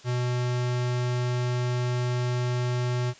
square tone, 123.47 Hz, B2, in tune, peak -25 dBFS, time 0.04-3.14 s, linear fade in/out 50 ms, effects white hiss -51 dBFS RMS until 3.19 s + resampled to 16000 Hz

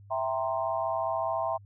sine chord, C dominant seventh, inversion first, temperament equal, 659.3 / 784 / 932.3 / 1046.5 Hz, E5 / G5 / Bb5 / C6, 0 / 0 / 0 / 0 cents, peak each -30 / -34 / -34 / -34 dBFS, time 0.1-1.58 s, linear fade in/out 20 ms, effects added 100 Hz sine -49 dBFS peak until 1.65 s

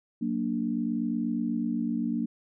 sine chord, Gb augmented, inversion none, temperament equal, 185 / 233.1 / 293.7 Hz, Gb3 / Bb3 / D4, 0 / 0 / 0 cents, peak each -34 / -28 / -32 dBFS, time 0.21-2.26 s, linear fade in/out 10 ms, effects none

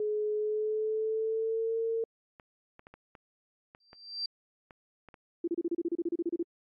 sine tone with pitch glide, 423.5 to 453.9 Hz, G#4 to A#4, +34 to -46 cents, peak -28 dBFS, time 0-2.04 s, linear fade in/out 2 ms, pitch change +120 cents, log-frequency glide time 0.35-1.78 s
clicks, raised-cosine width 0.5 ms, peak -35 dBFS, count 10, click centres 2.398 / 2.794 / 2.869 / 2.94 / 3.152 / 3.749 / 3.931 / 4.708 / 5.087 / 5.142 s
sine tone with exponential growth, 4699 Hz, D8, in tune, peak -29 dBFS, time 3.8-4.26 s, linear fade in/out 5 ms, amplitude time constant 100 ms
sine tone bursts, 340 Hz, F4, 46 cents flat, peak -27 dBFS, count 15, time 5.44-6.429 s, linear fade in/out 5 ms, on 37 ms, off 31 ms
effects AAC 64 kbps

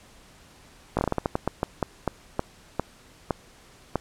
slowing click train, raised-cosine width 1 ms, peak -9 dBFS, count 17, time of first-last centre 0.97-3.957 s, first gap 18 ms, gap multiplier 1.27, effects pink hiss -53 dBFS RMS until 4 s + low-pass 10000 Hz 12 dB/octave

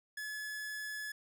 45% pulse tone, 1709 Hz, G#6, 49 cents sharp, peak -39 dBFS, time 0.17-1.12 s, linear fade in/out 5 ms, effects none

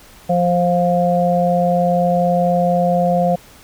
harmonic tone, 175.9 Hz, F3, 13 cents sharp, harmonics 1 / 3 / 4, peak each -17 / -17 / -17 dBFS, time 0.29-3.36 s, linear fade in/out 10 ms, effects pink hiss -44 dBFS RMS until 3.63 s

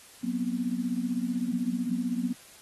sine tone cluster, 183.2 / 239 / 254.8 Hz, F#3 / A#3 / C4, -17 / +43 / -46 cents, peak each -35 / -29 / -32 dBFS, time 0.23-2.33 s, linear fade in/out 10 ms, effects white hiss -52 dBFS RMS until 2.61 s + AAC 32 kbps

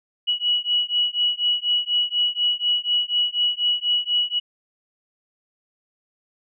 sine beating tone pair, 2926 / 2930.1 Hz, F#7 / F#7, -20 / -18 cents, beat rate 4.1 Hz, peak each -22 dBFS, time 0.27-4.4 s, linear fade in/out 20 ms, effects none

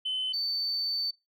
sine tone pair in turn, 3042 / 4542 Hz, F#7 / C#8, +47 / +41 cents, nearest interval perfect fifth, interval 694 cents, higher second, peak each -27 dBFS, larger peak neither, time 0.05-0.33 / 0.33-1.11 s, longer second, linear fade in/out 10 ms, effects noise-tail reverb RT60 0.2 s tail -22 dB re dry + tanh soft clip ceiling -24 dBFS

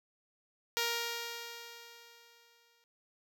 5% pulse tone with exponential decay, 468.4 Hz, A#4, 8 cents sharp, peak -18 dBFS, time 0.77-2.84 s, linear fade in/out 0 ms, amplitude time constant 450 ms, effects none

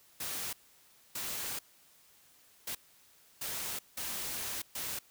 white noise bursts at uneven times, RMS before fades -38 dBFS, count 6, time 0.2-0.53 / 1.15-1.59 / 2.67-2.75 / 3.41-3.79 / 3.97-4.62 / 4.75-4.99 s, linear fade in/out 5 ms, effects white hiss -63 dBFS RMS until 5.1 s

